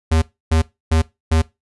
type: tone bursts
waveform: square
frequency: 80.3 Hz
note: E2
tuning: 45 cents flat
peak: -13 dBFS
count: 4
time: 0.11-1.42 s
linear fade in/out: 10 ms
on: 110 ms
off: 290 ms
effects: noise-tail reverb RT60 0.2 s tail -19 dB re dry + resampled to 24000 Hz